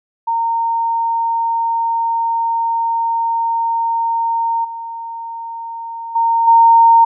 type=tone with level steps; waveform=sine; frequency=920 Hz; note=A#5; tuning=23 cents flat; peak=-14 / -24 / -11 / -5 dBFS; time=0.27-7.05 s; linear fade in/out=10 ms; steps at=4.64 / 6.15 / 6.47 s; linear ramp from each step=10 ms; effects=none